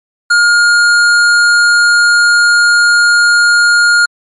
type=tone with hard clipping; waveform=triangle; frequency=1420 Hz; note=F6; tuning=28 cents sharp; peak=-7 dBFS; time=0.3-4.06 s; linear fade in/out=10 ms; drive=16 dB; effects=MP3 48 kbps